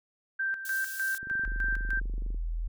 sine tone with tremolo, 1568 Hz, G6, in tune, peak -27 dBFS, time 0.39-2 s, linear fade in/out 10 ms, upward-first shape square, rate 3.3 Hz, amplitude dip 65%
white high-pass noise, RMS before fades -41 dBFS, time 0.65-1.18 s, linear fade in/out 2 ms, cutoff 4800 Hz, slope 12 dB/octave
click train, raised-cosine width 3 ms, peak -34 dBFS, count 28, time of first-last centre 1.23-2.346 s, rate 24.2 Hz
sine tone, 41.2 Hz, E1, in tune, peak -29 dBFS, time 1.45-2.68 s, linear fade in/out 10 ms
effects none

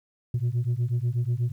sine beating tone pair, 116.54 / 124.74 Hz, A#2 / B2, 0 / +18 cents, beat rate 8.2 Hz, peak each -24 dBFS, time 0.34-1.52 s, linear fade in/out 5 ms, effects tanh soft clip ceiling -20 dBFS + 10-bit

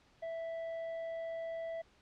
sine tone with tanh clipping, 659.3 Hz, E5, in tune, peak -39 dBFS, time 0.22-1.82 s, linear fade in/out 10 ms, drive 6 dB, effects pink hiss -67 dBFS RMS until 2.01 s + low-pass 5000 Hz 12 dB/octave

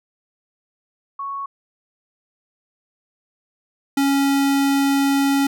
sine / square tone pair in turn, 1108.7 / 277.2 Hz, C#6 / C#4, 0 / 0 cents, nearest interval 2 octaves, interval 2400 cents, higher first, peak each -25 / -16 dBFS, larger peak second, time 1.19-1.46 / 3.97-5.47 s, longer second, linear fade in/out 5 ms, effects none

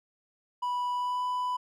triangle tone with pitch glide, 984 to 994.9 Hz, B5 to B5, -7 to +12 cents, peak -26 dBFS, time 0.62-1.57 s, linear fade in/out 10 ms, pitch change +19 cents, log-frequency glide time 0.93-1.24 s, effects none

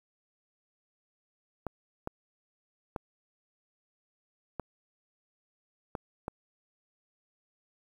clicks, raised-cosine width 1 ms, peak -20 dBFS, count 6, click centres 1.667 / 2.074 / 2.962 / 4.597 / 5.952 / 6.281 s, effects 9-bit

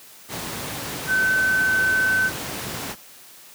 sine tone in noise, 1526 Hz, G6, 47 cents flat, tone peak -17 dBFS, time 1.07-2.31 s, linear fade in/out 50 ms, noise pink, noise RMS -30 dBFS, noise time 0.28-2.96 s, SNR +10 dB, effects white hiss -46 dBFS RMS until 3.54 s + high-pass 100 Hz 12 dB/octave

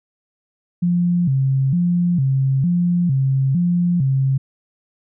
sine tone with vibrato, 153.5 Hz, D#3, 23 cents flat, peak -14 dBFS, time 0.82-4.38 s, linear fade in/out 10 ms, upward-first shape square, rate 1.1 Hz, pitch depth 230 cents each way, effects none

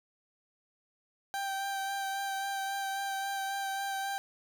30% pulse tone with vibrato, 784 Hz, G5, in tune, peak -30 dBFS, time 1.34-4.18 s, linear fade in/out 0 ms, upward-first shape sine, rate 3.7 Hz, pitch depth 16 cents each way, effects none

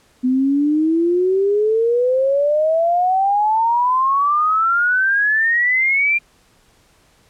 sine exponential sweep, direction up, 249.9 to 2397 Hz, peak -13 dBFS, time 0.23-6.19 s, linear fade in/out 20 ms, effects pink hiss -55 dBFS RMS until 7.29 s + low-pass 11000 Hz 12 dB/octave

